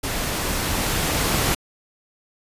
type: noise with level ramp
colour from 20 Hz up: pink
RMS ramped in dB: -26 to -20 dBFS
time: 0.03-1.55 s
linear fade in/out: 10 ms
effects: resampled to 32000 Hz